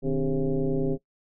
sine tone with frequency modulation, 122.9 Hz, B2, 8 cents flat, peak -22 dBFS, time 0.02-0.98 s, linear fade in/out 50 ms, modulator 138 Hz, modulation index 2.6, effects noise-tail reverb RT60 0.1 s tail -19 dB re dry

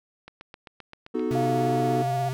click train, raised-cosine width 0.3 ms, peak -26 dBFS, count 9, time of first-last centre 0.28-1.326 s, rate 7.65 Hz
triangle chord, B dominant seventh, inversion none, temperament equal with one note detuned, 246.9 / 311.1 / 370 / 436.5 Hz, B3 / D#4 / F#4 / A4, 0 / 0 / 0 / -14 cents, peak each -28 dBFS, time 1.14-2.03 s, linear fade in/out 10 ms
square tone with vibrato, 130 Hz, C3, 11 cents flat, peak -28 dBFS, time 1.31-2.33 s, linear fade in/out 0 ms, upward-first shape sine, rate 17 Hz, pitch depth 33 cents each way
sine tone with pitch glide, 698.5 to 703.8 Hz, F5 to F5, 0 to +13 cents, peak -25 dBFS, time 1.35-2.29 s, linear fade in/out 5 ms, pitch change +13 cents, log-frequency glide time 1.46-1.71 s
effects none

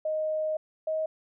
sine tone pair in turn, 622.3 / 630.6 Hz, D#5 / D#5, 0 / +23 cents, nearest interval unison, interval 23 cents, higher second, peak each -26 dBFS, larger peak neither, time 0.05-0.57 / 0.87-1.06 s, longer first, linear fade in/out 5 ms, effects none

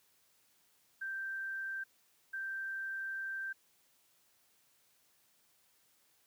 sine tone bursts at uneven times, 1568 Hz, G6, in tune, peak -37 dBFS, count 2, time 1.01-1.84 / 2.33-3.53 s, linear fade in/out 10 ms, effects white hiss -71 dBFS RMS until 6.26 s + high-pass 60 Hz 12 dB/octave

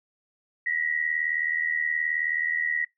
sine tone pair together, 1889.1 / 1968 Hz, A#6 / B6, +23 / -7 cents, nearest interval minor second, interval 70 cents, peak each -27 dBFS, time 0.66-2.85 s, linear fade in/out 5 ms, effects noise-tail reverb RT60 0.2 s tail -25 dB re dry

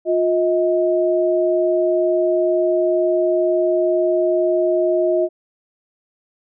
sine tone pair together, 355.4 / 633.3 Hz, F4 / D#5, +30 / +30 cents, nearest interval minor seventh, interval 1000 cents, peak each -17 dBFS, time 0.05-5.29 s, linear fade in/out 50 ms, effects none

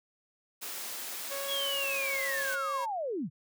white high-pass noise, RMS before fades -39 dBFS, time 0.61-2.56 s, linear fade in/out 20 ms, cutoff 280 Hz, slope 12 dB/octave
sawtooth tone with pitch glide, 554.4 to 544.9 Hz, C#5 to C#5, 0 to -30 cents, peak -32 dBFS, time 1.3-2.86 s, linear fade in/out 20 ms, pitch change -30 cents, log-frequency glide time 1.78-2.06 s
sine linear sweep, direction down, 3394 to 117.4 Hz, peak -31 dBFS, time 1.47-3.3 s, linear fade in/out 50 ms
effects none

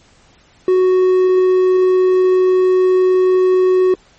triangle tone, 370 Hz, F#4, in tune, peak -7 dBFS, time 0.68-3.94 s, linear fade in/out 2 ms, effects pink hiss -50 dBFS RMS until 4.18 s + MP3 32 kbps

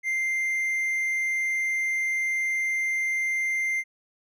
triangle tone, 2093 Hz, C7, in tune, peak -22 dBFS, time 0.03-3.84 s, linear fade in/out 50 ms, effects none

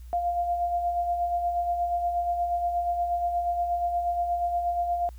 sine tone with tremolo, 698.5 Hz, F5, in tune, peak -22 dBFS, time 0.13-5.09 s, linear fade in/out 0 ms, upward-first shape sine, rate 8.4 Hz, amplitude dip 45%, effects added 60 Hz sine -40 dBFS peak until 5.18 s + white hiss -62 dBFS RMS until 5.18 s

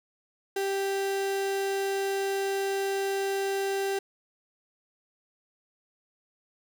35% pulse tone, 392 Hz, G4, in tune, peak -25 dBFS, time 0.56-3.99 s, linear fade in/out 5 ms, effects none

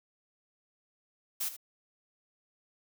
blue noise with echo, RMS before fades -33 dBFS, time 1.4-1.49 s, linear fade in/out 10 ms, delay 77 ms, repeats 1, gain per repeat -12 dB, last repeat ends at 1.567 s, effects none

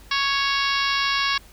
harmonic tone, 554.4 Hz, C#5, in tune, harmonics 2 / 3 / 4 / 5 / 6 / 7 / 8 / 9 / 10, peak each -25 / -27 / -28 / -29 / -30 / -30 / -31 / -32 / -32 dBFS, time 0.11-1.38 s, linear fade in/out 5 ms, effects added 49 Hz sine -47 dBFS peak until 1.52 s + pink hiss -50 dBFS RMS until 1.52 s

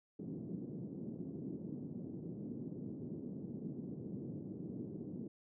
pink band-pass noise, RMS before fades -45 dBFS, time 0.19-5.28 s, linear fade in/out 5 ms, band 150 to 340 Hz, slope 24 dB/octave, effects none

